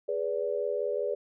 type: chord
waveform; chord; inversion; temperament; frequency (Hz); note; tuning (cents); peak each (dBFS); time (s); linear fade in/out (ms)
sine; G# diminished; none; equal with one note detuned; 415.3 / 493.9 / 579.2; G#4 / B4 / D5; 0 / 0 / -24; -32; 0.08-1.15; 10
effects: none